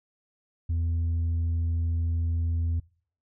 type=tone; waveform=sine; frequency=83.3 Hz; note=E2; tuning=19 cents sharp; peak=-21 dBFS; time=0.69-2.8 s; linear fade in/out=10 ms; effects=noise-tail reverb RT60 0.5 s tail -26 dB re dry + tanh soft clip ceiling -23 dBFS